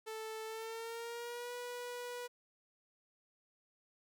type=tone with pitch glide; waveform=sawtooth; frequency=440 to 488.2 Hz; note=A4 to B4; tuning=0 to -20 cents; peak=-38 dBFS; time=0.06-2.28 s; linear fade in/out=20 ms; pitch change=+180 cents; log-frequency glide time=0.45-1.53 s; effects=none